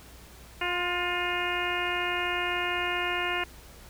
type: harmonic tone with a mistuned harmonic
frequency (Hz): 354.7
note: F4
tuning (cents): +27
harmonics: 1 / 2 / 3 / 4 / 5 / 6 / 7 / 8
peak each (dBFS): -35 / -35 / -35 / -35 / -35 / -35 / -35 / -35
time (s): 0.61-3.44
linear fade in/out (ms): 5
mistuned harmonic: 3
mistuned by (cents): -25
effects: added 60 Hz sine -50 dBFS peak until 3.89 s + pink hiss -51 dBFS RMS until 3.89 s